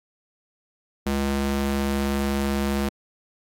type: tone with high-pass filter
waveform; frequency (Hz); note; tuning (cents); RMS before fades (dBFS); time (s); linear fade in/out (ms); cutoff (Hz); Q
square; 69.3; C#2; 0; -24; 1.06-2.89; 5; 140; 1.4
effects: AAC 64 kbps